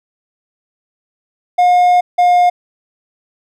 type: tone pair in turn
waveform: triangle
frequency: 716 / 712.3 Hz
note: F5 / F5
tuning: +43 / +34 cents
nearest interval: unison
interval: 9 cents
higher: first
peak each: -5 dBFS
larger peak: neither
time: 1.58-2.01 / 2.18-2.5 s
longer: first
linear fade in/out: 10 ms
effects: none